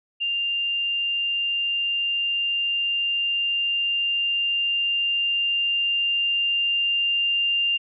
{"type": "tone with level ramp", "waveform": "sine", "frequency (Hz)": 2794, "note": "F7", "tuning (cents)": 0, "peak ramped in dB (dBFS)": [-22, -19], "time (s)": [0.2, 7.78], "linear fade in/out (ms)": 20, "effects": []}